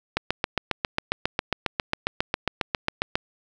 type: click train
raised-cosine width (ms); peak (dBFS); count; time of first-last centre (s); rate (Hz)
0.3; -6; 23; 0.17-3.155; 7.37
effects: none